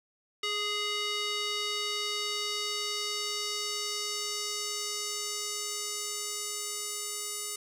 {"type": "tone with band-pass filter sweep", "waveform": "square", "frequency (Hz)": 415.3, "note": "G#4", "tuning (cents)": 0, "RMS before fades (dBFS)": -34, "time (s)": [0.43, 7.56], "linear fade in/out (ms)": 5, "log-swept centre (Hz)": [3300, 8700], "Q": 1.5, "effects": []}